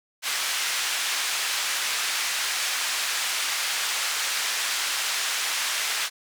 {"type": "band-pass noise", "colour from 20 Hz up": "pink", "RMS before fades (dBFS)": -27, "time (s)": [0.22, 6.1], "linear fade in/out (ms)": 50, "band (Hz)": [1600, 9100], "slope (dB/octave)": 12, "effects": []}